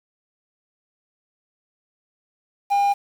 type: tone with quantisation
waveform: triangle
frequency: 805 Hz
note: G5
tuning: 46 cents sharp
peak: -14 dBFS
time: 2.7-2.94 s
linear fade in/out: 20 ms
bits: 7
effects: none